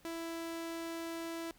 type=tone; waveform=sawtooth; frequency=331.5 Hz; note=E4; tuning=10 cents sharp; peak=-35 dBFS; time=0.05-1.51 s; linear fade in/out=0 ms; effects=pink hiss -65 dBFS RMS until 1.58 s